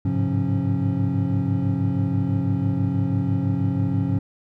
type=tone cluster; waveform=triangle; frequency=100.9 / 107 / 134.2 / 177.4 / 273.9 Hz; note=G#2 / A2 / C3 / F3 / C#4; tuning=-49 / -48 / +44 / +27 / -21 cents; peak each=-24 dBFS; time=0.05-4.19 s; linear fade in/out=5 ms; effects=none